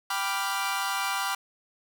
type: chord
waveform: sawtooth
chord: G dominant seventh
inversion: none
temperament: equal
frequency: 784 / 987.8 / 1174.7 / 1396.9 Hz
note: G5 / B5 / D6 / F6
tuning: 0 / 0 / 0 / 0 cents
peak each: -29 dBFS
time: 0.1-1.35 s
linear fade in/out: 5 ms
effects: none